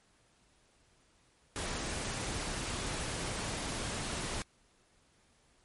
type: noise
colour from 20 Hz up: pink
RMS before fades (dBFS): -37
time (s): 1.56-4.42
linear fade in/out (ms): 0
effects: pink hiss -68 dBFS RMS until 5.64 s + MP3 48 kbps